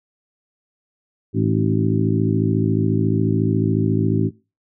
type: harmonic tone with a mistuned harmonic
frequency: 54.1 Hz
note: A1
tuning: 29 cents flat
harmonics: 2 / 3 / 4 / 5 / 6 / 7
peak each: -20 / -22 / -23 / -24 / -25 / -25 dBFS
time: 1.33-4.31 s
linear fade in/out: 50 ms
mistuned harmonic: 6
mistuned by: -49 cents
effects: noise-tail reverb RT60 0.3 s tail -22 dB re dry